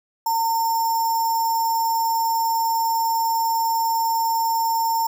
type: tone with sample-and-hold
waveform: sine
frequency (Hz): 910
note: A#5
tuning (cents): -42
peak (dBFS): -18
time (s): 0.26-5.07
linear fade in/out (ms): 5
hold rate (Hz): 6300
effects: none